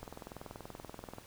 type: click train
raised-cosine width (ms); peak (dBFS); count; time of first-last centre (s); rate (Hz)
1; -30; 25; 0.03-1.184; 20.8
effects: added 110 Hz sine -64 dBFS peak until 1.26 s + pink hiss -56 dBFS RMS until 1.26 s